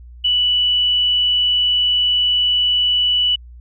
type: tone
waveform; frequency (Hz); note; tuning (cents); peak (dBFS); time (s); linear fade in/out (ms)
sine; 2960; F#7; 0; -13; 0.24-3.36; 10
effects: added 60 Hz sine -36 dBFS peak until 3.6 s